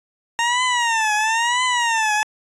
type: tone with vibrato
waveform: 20% pulse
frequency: 923 Hz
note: A#5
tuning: 17 cents flat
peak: -12 dBFS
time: 0.39-2.23 s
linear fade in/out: 0 ms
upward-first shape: triangle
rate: 1 Hz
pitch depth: 170 cents each way
effects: resampled to 22050 Hz